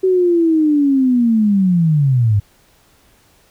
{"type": "linear sweep", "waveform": "sine", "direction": "down", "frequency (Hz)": [380, 98], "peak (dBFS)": -10, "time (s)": [0.03, 2.4], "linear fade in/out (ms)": 10, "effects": ["pink hiss -53 dBFS RMS until 3.5 s"]}